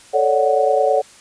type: chord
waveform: sine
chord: D major seventh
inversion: second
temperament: equal with one note detuned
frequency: 440 / 557.9 / 587.3 / 740 Hz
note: A4 / C#5 / D5 / F#5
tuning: 0 / +11 / 0 / 0 cents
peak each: -19 / -17 / -21 / -18 dBFS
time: 0.13-1.02 s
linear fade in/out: 20 ms
effects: white hiss -45 dBFS RMS until 1.2 s + resampled to 22050 Hz